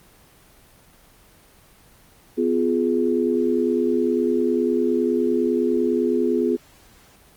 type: chord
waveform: sine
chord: F diminished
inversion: second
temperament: just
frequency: 251.4 / 349.2 / 419.1 Hz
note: Cb4 / F4 / Ab4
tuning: +31 / 0 / +16 cents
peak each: -22 dBFS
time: 2.37-6.57 s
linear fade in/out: 20 ms
effects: pink hiss -52 dBFS RMS until 7.36 s + Opus 24 kbps